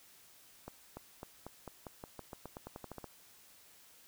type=accelerating click train; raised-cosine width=1 ms; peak=-30 dBFS; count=17; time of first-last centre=0.68-3.043 s; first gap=290 ms; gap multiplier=0.9; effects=white hiss -61 dBFS RMS until 4.07 s